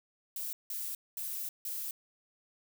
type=noise bursts at uneven times; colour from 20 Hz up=violet; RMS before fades=-38 dBFS; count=4; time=0.36-0.53 / 0.7-0.95 / 1.17-1.49 / 1.65-1.91 s; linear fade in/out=2 ms; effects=none